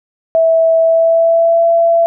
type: tone with pitch glide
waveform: sine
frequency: 654 to 672 Hz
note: E5 to E5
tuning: -14 to +33 cents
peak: -7 dBFS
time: 0.35-2.06 s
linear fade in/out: 0 ms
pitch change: +47 cents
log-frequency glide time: 0.79-1.67 s
effects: none